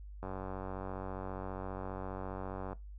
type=click train; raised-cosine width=1 ms; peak=-27 dBFS; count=238; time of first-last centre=0.23-2.73 s; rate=94.8 Hz; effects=noise-tail reverb RT60 0.2 s tail -20 dB re dry + added 50 Hz sine -45 dBFS peak until 2.98 s